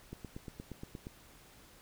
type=click train; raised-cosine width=3 ms; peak=-30 dBFS; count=9; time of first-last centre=0.13-1.069 s; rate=8.52 Hz; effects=pink hiss -59 dBFS RMS until 1.81 s